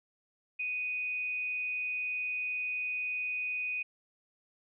sine tone with amplitude modulation, 2489 Hz, D#7, in tune, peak -30 dBFS, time 0.59-3.83 s, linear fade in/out 10 ms, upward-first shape sine, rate 223 Hz, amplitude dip 35%, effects none

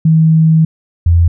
sine tone pair in turn, 160 / 84.76 Hz, D#3 / E2, +49 / +49 cents, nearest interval major seventh, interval 1100 cents, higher first, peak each -5 / -5 dBFS, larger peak neither, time 0.05-0.65 / 1.06-1.28 s, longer first, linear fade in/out 5 ms, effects none

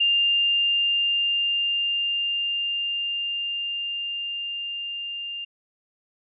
sine tone with level ramp, 2800 Hz, F7, 4 cents sharp, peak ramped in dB -17 to -30 dBFS, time 0-5.45 s, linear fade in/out 10 ms, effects none

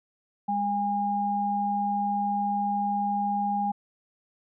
sine tone pair together, 203.5 / 814 Hz, G#3 / G#5, -35 / -35 cents, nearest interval 2 octaves, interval 2400 cents, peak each -30 / -25 dBFS, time 0.48-3.72 s, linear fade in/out 10 ms, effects none

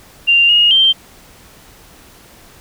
sine tone with pitch steps, 2783 / 2864 / 3144 Hz, F7 / F7 / G7, -7 / +43 / +4 cents, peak -7 dBFS, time 0.27-0.93 s, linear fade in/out 20 ms, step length 220 ms, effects pink hiss -43 dBFS RMS until 2.6 s

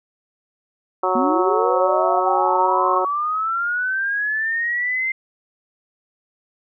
harmonic tone, 185 Hz, F#3, in tune, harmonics 2 / 3 / 4 / 5 / 6 / 7, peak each -24 / -24 / -24 / -24 / -24 / -24 dBFS, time 1.03-3.05 s, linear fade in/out 5 ms
sine linear sweep, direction up, 233.1 to 2096 Hz, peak -19 dBFS, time 1.15-5.12 s, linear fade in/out 5 ms
effects none

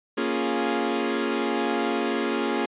sawtooth chord, Bb minor seventh, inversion none, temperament equal, 233.1 / 277.2 / 349.2 / 415.3 Hz, Bb3 / Db4 / F4 / Ab4, 0 / 0 / 0 / 0 cents, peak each -25 dBFS, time 0.17-2.66 s, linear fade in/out 10 ms, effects resampled to 8000 Hz

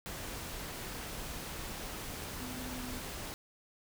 sine tone in noise, 251.4 Hz, B3, 31 cents sharp, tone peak -42 dBFS, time 2.4-2.98 s, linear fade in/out 0 ms, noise pink, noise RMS -42 dBFS, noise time 0.06-3.34 s, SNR -3 dB, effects none

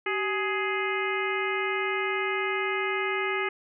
harmonic tone with a mistuned harmonic, 417.6 Hz, G#4, 10 cents sharp, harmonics 1 / 2 / 3 / 4 / 5 / 6 / 7, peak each -30 / -36 / -33 / -35 / -31 / -36 / -41 dBFS, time 0.06-3.49 s, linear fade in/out 5 ms, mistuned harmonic 1, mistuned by -140 cents, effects none

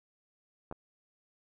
clicks, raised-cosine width 1 ms, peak -27 / -27 dBFS, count 2, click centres 0.713 / 0.725 s, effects none

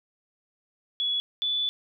sine tone pair in turn, 3387 / 3470 Hz, G#7 / A7, +33 / -25 cents, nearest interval unison, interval 42 cents, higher second, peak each -24 dBFS, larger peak neither, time 1-1.2 / 1.42-1.69 s, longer second, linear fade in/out 0 ms, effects none

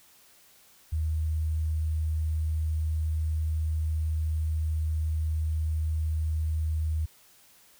sine tone with sample-and-hold, 78.5 Hz, D#2, 16 cents sharp, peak -25 dBFS, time 0.92-7.06 s, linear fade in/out 10 ms, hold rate 8820 Hz, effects white hiss -58 dBFS RMS until 7.79 s

